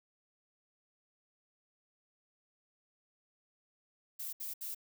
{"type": "noise bursts", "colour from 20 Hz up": "violet", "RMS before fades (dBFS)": -41, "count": 3, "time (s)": [4.19, 4.748], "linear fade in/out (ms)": 10, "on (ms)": 140, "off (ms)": 69, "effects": []}